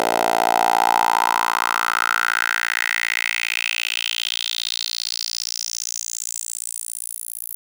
10% pulse tone with high-pass filter sweep, 57.4 Hz, A#1, 26 cents flat, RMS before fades -22 dBFS, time 0-7.55 s, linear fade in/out 0 ms, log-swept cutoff 580 to 12000 Hz, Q 4.5, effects none

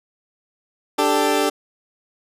20% pulse chord, D suspended fourth, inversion none, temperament equal, 293.7 / 392 / 440 Hz, D4 / G4 / A4, 0 / 0 / 0 cents, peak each -16 dBFS, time 0.98-1.5 s, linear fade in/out 10 ms, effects resampled to 32000 Hz

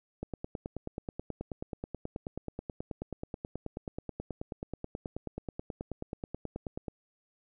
click train, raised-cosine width 2 ms, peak -23 dBFS, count 63, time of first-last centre 0.23-6.882 s, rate 9.32 Hz, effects none

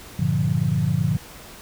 sine chord, G minor seventh, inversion none, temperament equal, 98 / 116.54 / 146.83 / 174.61 Hz, G2 / Bb2 / D3 / F3, 0 / 0 / 0 / 0 cents, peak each -27 / -24 / -22 / -24 dBFS, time 0.19-1.17 s, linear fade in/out 5 ms, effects pink hiss -42 dBFS RMS until 1.61 s

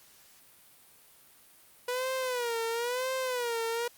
sawtooth tone with vibrato, 488 Hz, B4, 21 cents flat, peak -26 dBFS, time 1.88-3.88 s, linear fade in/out 5 ms, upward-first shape sine, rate 0.99 Hz, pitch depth 120 cents each way, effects white hiss -58 dBFS RMS until 3.97 s + Opus 48 kbps

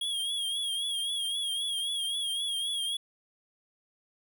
square tone with vibrato, 3288 Hz, G#7, 18 cents flat, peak -30 dBFS, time 0.01-2.97 s, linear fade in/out 5 ms, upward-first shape triangle, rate 3.8 Hz, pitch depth 75 cents each way, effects none

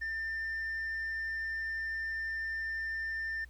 sine tone with tanh clipping, 1794 Hz, A6, 33 cents sharp, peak -34 dBFS, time 0.01-3.45 s, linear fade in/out 10 ms, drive 1 dB, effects added 60 Hz sine -50 dBFS peak until 3.49 s + pink hiss -67 dBFS RMS until 3.49 s

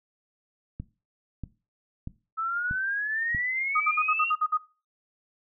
click train, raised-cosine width 5 ms, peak -22 dBFS, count 5, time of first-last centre 0.8-3.348 s, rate 1.57 Hz
sine exponential sweep, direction up, 1300 to 2794 Hz, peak -26 dBFS, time 2.37-4.32 s, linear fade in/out 20 ms
sine tone bursts, 1244.5 Hz, D#6, in tune, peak -21 dBFS, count 8, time 3.75-4.575 s, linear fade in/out 10 ms, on 55 ms, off 55 ms
effects noise-tail reverb RT60 0.3 s tail -17 dB re dry

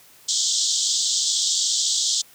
white band-pass noise, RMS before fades -22 dBFS, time 0.28-2.22 s, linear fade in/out 10 ms, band 3200 to 7900 Hz, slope 96 dB/octave, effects white hiss -51 dBFS RMS until 2.34 s

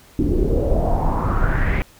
brown noise with low-pass filter sweep, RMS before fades -18 dBFS, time 0.19-1.82 s, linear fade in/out 0 ms, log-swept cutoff 300 to 2300 Hz, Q 5.2, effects pink hiss -49 dBFS RMS until 1.99 s

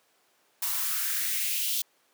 blue noise with high-pass filter sweep, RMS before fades -29 dBFS, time 0.62-1.82 s, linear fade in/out 5 ms, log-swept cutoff 890 to 3500 Hz, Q 2.8, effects pink hiss -66 dBFS RMS until 2.13 s + high-pass 400 Hz 12 dB/octave

